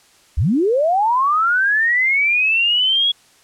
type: linear sweep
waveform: sine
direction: up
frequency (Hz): 51.91 to 3362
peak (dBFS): -13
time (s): 0.37-3.12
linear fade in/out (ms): 10
effects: white hiss -52 dBFS RMS until 3.43 s + low-pass 9000 Hz 12 dB/octave